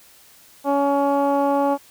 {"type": "tone with low-pass filter", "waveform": "15% pulse", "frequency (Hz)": 281.1, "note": "C#4", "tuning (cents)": 24, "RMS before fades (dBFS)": -19, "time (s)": [0.64, 1.78], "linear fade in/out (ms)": 50, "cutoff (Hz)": 870, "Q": 1.5, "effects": ["white hiss -50 dBFS RMS until 1.9 s"]}